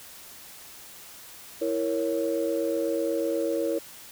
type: chord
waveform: sine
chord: A# diminished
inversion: second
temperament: equal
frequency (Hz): 329.6 / 466.2 / 554.4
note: E4 / A#4 / C#5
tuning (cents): 0 / 0 / 0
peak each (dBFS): -28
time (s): 1.61-3.79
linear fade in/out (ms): 10
effects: tanh soft clip ceiling -16 dBFS + white hiss -46 dBFS RMS until 4.11 s